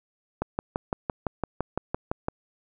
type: click train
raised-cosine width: 1 ms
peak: -12 dBFS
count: 12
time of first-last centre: 0.42-2.284 s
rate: 5.9 Hz
effects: none